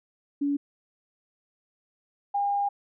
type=tone pair in turn; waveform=sine; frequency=284.7 / 807.2 Hz; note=C#4 / G#5; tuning=+46 / -49 cents; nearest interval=octave + tritone; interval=1805 cents; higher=second; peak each=-23 dBFS; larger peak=neither; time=0.41-0.57 / 2.34-2.69 s; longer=second; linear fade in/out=10 ms; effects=none